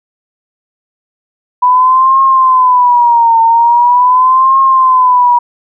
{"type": "tone with vibrato", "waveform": "sine", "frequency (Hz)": 987.8, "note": "B5", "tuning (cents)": 0, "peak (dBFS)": -4, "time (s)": [1.62, 5.39], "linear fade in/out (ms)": 10, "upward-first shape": "triangle", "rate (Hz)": 0.42, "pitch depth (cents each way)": 150, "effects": []}